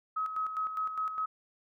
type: tone with tremolo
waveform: sine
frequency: 1276 Hz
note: D#6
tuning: 43 cents sharp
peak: -29 dBFS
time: 0.16-1.26 s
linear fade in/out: 10 ms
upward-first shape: square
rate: 4.9 Hz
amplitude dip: 55%
effects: none